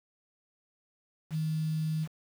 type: tone with quantisation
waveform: sine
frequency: 157.2 Hz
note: D#3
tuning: 18 cents sharp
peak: -28 dBFS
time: 1.3-2.08 s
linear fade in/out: 50 ms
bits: 8
effects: none